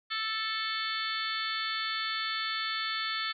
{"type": "harmonic tone with a mistuned harmonic", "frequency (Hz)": 440, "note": "A4", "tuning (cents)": 0, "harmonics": [3, 4, 5, 6, 7, 8, 9, 10], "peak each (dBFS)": [-36, -37, -39, -47, -41, -37, -49, -38], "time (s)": [0.1, 3.33], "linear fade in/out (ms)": 20, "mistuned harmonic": 9, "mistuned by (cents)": -22, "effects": []}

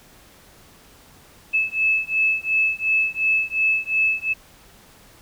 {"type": "beating tone pair", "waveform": "sine", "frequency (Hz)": [2606, 2608.8], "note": ["E7", "E7"], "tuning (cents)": [-20, -19], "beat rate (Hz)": 2.8, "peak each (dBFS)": -21, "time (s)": [1.53, 4.34], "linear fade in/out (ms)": 20, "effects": ["pink hiss -50 dBFS RMS until 5.21 s"]}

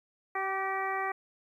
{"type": "harmonic tone with a mistuned harmonic", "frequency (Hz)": 384.8, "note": "G4", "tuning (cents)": -32, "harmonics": [1, 2, 3, 4, 5, 6], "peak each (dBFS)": [-38, -34, -35, -42, -36, -42], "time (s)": [0.35, 1.12], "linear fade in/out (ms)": 5, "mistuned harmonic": 3, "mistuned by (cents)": 19, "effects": ["11-bit"]}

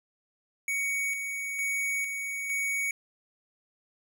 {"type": "tone with tremolo", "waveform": "square", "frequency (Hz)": 2239, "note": "C#7", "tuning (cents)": 17, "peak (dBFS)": -28, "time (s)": [0.68, 2.91], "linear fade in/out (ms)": 2, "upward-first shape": "square", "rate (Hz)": 1.1, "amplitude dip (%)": 40, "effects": []}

